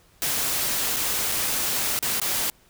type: noise with dropouts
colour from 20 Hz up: white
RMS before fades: -25 dBFS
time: 0.22-2.5 s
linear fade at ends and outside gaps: 0 ms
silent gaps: 0.962-0.967 / 1.317-1.321 / 1.99-2.026 / 2.199-2.216 s
effects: pink hiss -58 dBFS RMS until 2.69 s